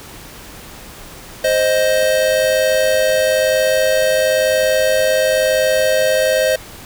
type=tone pair together; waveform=square; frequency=523.3 / 624.3 Hz; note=C5 / D#5; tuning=0 / +6 cents; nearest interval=minor third; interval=306 cents; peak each=-16 dBFS; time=1.44-6.56 s; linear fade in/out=5 ms; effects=pink hiss -36 dBFS RMS until 6.85 s